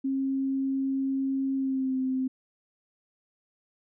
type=tone with pitch glide; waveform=sine; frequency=269.1 to 260.5 Hz; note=C4 to C4; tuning=+49 to -7 cents; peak=-25 dBFS; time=0.04-2.28 s; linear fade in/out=10 ms; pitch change=-56 cents; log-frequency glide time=1.56-1.97 s; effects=none